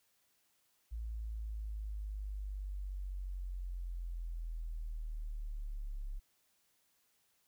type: linear sweep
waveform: sine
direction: down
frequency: 56 to 34.2 Hz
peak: -38 dBFS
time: 0.91-6.2 s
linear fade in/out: 20 ms
effects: white hiss -75 dBFS RMS until 7.47 s